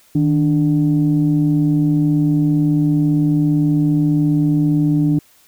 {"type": "tone pair together", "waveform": "sine", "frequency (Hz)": [155.58, 293.7], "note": ["D#3", "D4"], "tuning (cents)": [0, 0], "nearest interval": "major seventh", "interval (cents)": 1100, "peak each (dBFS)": -14, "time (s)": [0.15, 5.19], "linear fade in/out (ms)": 5, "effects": ["tanh soft clip ceiling -6 dBFS", "white hiss -52 dBFS RMS until 5.47 s"]}